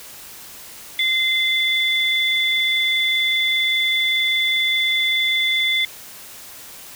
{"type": "tone pair together", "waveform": "sine", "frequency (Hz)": [2069, 3478], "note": ["C7", "A7"], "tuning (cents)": [-20, -21], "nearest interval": "major sixth", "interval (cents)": 899, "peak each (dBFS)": -19, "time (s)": [0.99, 5.85], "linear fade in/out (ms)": 2, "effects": ["white hiss -39 dBFS RMS until 6.95 s"]}